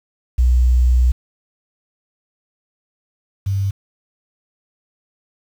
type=tone pair in turn; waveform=sine; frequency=61.74 / 98.01 Hz; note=B1 / G2; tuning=0 / 0 cents; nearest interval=minor sixth; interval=800 cents; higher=second; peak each=-10 / -16 dBFS; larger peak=first; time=0.38-1.12 / 3.46-3.71 s; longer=first; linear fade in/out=10 ms; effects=7-bit